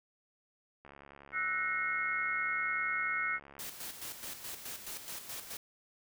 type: click train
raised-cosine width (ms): 0.5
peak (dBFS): -37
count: 194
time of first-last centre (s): 0.85-3.595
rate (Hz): 70.3
type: chord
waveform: sine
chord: F# dominant seventh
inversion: third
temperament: equal with one note detuned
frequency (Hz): 1318.5 / 1480 / 1864.7 / 2163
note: E6 / F#6 / A#6 / C#7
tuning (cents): 0 / 0 / 0 / -43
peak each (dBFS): -38 / -37 / -39 / -34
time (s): 1.32-3.4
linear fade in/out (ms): 50
type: noise with tremolo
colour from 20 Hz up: white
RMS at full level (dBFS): -42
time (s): 3.59-5.57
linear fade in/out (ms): 2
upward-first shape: square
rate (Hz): 4.7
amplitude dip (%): 55
effects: none